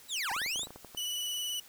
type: linear two-way sweep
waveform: 25% pulse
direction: down then up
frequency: 4075 to 740 to 4075 Hz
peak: -28 dBFS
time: 0.08-0.67 s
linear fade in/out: 50 ms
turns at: 0.31 s
type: clicks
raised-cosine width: 1 ms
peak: -32 dBFS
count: 12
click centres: 0.315 / 0.364 / 0.417 / 0.462 / 0.559 / 0.594 / 0.633 / 0.671 / 0.706 / 0.76 / 0.847 / 0.948 s
type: tone with vibrato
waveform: sawtooth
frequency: 2960 Hz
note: F#7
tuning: in tune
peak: -30 dBFS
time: 0.97-1.6 s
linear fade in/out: 5 ms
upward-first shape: sine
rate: 19 Hz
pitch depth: 21 cents each way
effects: white hiss -55 dBFS RMS until 1.68 s